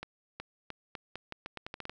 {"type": "accelerating click train", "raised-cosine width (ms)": 0.3, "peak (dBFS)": -23, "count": 13, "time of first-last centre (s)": [0.03, 1.896], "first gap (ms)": 370, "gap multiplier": 0.82, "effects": []}